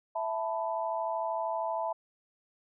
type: chord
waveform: sine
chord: E suspended fourth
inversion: none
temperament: equal with one note detuned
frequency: 659.3 / 880 / 992.9 Hz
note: E5 / A5 / B5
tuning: 0 / 0 / +9 cents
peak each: -33 / -34 / -36 dBFS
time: 0.15-1.93 s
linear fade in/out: 10 ms
effects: none